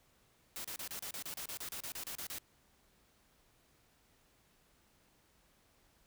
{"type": "noise bursts", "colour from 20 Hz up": "white", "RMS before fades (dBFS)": -43, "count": 16, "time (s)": [0.56, 2.384], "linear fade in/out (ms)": 0, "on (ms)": 84, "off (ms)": 32, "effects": ["pink hiss -70 dBFS RMS until 6.06 s"]}